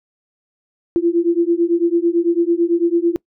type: beating tone pair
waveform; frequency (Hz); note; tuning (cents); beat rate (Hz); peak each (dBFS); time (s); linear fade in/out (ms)
sine; 336.6 / 345.6; E4 / F4; +36 / -18; 9; -16; 0.96-3.16; 0
effects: noise-tail reverb RT60 0.1 s tail -24 dB re dry